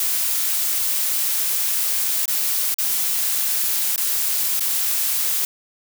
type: noise with dropouts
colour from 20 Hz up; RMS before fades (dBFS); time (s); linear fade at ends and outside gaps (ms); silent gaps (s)
blue; -21; 0-5.45; 2; 2.257-2.279 / 2.743-2.784 / 3.961-3.978 / 4.597-4.606
effects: none